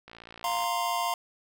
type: click train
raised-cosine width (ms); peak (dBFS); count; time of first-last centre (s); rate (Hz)
0.3; -29; 33; 0.08-0.639; 57.2
type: chord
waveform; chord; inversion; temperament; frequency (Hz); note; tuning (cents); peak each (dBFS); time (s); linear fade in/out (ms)
square; F suspended fourth; none; equal; 698.5 / 932.3 / 1046.5; F5 / Bb5 / C6; 0 / 0 / 0; -32; 0.44-1.14; 2
effects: none